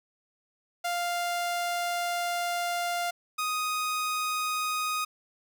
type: tone pair in turn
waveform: sawtooth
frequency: 698.5 / 1247.1 Hz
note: F5 / D#6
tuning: 0 / +4 cents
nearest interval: minor seventh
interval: 1004 cents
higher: second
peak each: -24 dBFS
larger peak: neither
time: 0.84-3.11 / 3.38-5.05 s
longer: first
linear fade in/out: 10 ms
effects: none